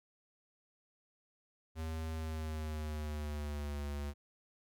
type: tone with pitch glide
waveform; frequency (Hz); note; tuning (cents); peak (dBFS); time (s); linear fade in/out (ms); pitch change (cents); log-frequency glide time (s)
square; 80 to 72.1; D#2 to D2; +49 to -31; -38; 1.75-4.14; 50; -180; 2.14-3.83
effects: none